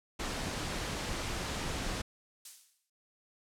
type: noise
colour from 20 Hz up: pink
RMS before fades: -36 dBFS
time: 0.19-2.02 s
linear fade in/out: 10 ms
type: noise with exponential decay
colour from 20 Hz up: violet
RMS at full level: -36 dBFS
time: 2.45-2.9 s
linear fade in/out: 5 ms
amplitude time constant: 96 ms
effects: low-pass 8000 Hz 12 dB/octave